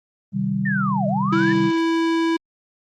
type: chord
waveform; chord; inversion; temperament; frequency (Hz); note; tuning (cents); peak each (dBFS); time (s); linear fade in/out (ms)
sine; C minor; none; equal; 130.81 / 155.56 / 196; C3 / Eb3 / G3; 0 / 0 / 0; -27 / -27 / -21; 0.32-1.72; 50
type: linear two-way sweep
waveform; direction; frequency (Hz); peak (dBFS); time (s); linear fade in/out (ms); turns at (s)
sine; down then up; 1864.7 to 587.3 to 1824; -22; 0.65-1.53; 10; 1.07
type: tone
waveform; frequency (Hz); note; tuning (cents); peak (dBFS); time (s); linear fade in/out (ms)
square; 329.6; E4; 0; -18; 1.32-2.37; 10
effects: low-pass 4000 Hz 12 dB/octave + Opus 24 kbps